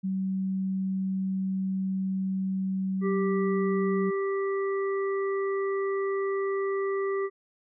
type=tone; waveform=sine; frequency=190.4 Hz; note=F#3; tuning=50 cents sharp; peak=-26 dBFS; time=0.03-4.11 s; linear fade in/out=20 ms
type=harmonic tone; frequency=392 Hz; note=G4; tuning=in tune; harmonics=1 / 3 / 5; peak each=-26 / -36 / -40 dBFS; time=3.01-7.3 s; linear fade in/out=50 ms
effects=none